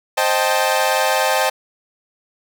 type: chord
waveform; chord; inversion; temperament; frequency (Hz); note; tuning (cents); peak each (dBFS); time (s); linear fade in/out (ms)
sawtooth; A half-diminished seventh; first; equal with one note detuned; 526 / 622.3 / 784 / 880; C5 / Eb5 / G5 / A5; +9 / 0 / 0 / 0; -17; 0.17-1.5; 10
effects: none